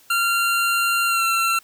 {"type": "tone with pitch glide", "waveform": "25% pulse", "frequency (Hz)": [1383, 1353], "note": ["F6", "E6"], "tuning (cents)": [-17, 45], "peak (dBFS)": -14, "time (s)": [0.1, 1.59], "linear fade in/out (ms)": 5, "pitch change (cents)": -38, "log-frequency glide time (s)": [1.07, 1.23], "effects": ["white hiss -53 dBFS RMS until 1.63 s"]}